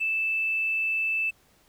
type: tone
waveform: triangle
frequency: 2637 Hz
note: E7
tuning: in tune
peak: -20 dBFS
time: 0-1.31 s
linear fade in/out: 20 ms
effects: tanh soft clip ceiling -22 dBFS + pink hiss -62 dBFS RMS until 1.68 s